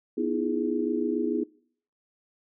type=chord; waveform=sine; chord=E major seventh; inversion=second; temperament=equal with one note detuned; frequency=246.9 / 311.1 / 338.1 / 415.3 Hz; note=B3 / D#4 / E4 / G#4; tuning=0 / 0 / +44 / 0 cents; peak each=-30 dBFS; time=0.17-1.44 s; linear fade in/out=10 ms; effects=noise-tail reverb RT60 0.6 s tail -24 dB re dry